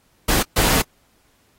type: noise bursts at uneven times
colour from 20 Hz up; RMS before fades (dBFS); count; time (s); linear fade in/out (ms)
pink; -18; 2; 0.28-0.43 / 0.56-0.82; 10
effects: pink hiss -61 dBFS RMS until 1.58 s + AAC 48 kbps